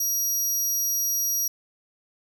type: tone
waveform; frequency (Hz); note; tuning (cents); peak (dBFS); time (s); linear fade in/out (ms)
25% pulse; 5740; F8; +47; -18; 0-1.48; 5
effects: none